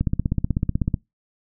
click train, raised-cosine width 5 ms, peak -8 dBFS, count 16, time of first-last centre 0.01-0.942 s, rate 16.1 Hz, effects noise-tail reverb RT60 0.2 s tail -24 dB re dry

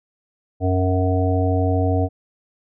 harmonic tone, 92.5 Hz, F#2, in tune, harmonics 1 / 3 / 5 / 7 / 8, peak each -18 / -23 / -25 / -26 / -27 dBFS, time 0.6-2.09 s, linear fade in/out 50 ms, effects none

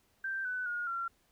sine tone with pitch steps, 1568 / 1498.9 / 1432.9 / 1369.8 Hz, G6 / F#6 / F6 / F6, 0 / +22 / +44 / -34 cents, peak -33 dBFS, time 0.24-1.08 s, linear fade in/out 5 ms, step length 210 ms, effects pink hiss -71 dBFS RMS until 1.31 s

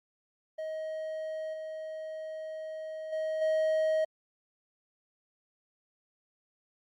triangle tone with level steps, 630 Hz, D#5, 21 cents sharp, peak -32 / -35 / -28 / -23 dBFS, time 0.58-4.05 s, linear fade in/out 10 ms, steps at 1.53 / 3.12 / 3.41 s, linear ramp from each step 10 ms, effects Opus 48 kbps

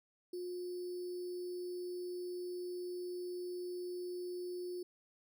sine tone with sample-and-hold, 358 Hz, F4, 43 cents sharp, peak -39 dBFS, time 0.33-4.83 s, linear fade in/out 5 ms, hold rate 4900 Hz, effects none

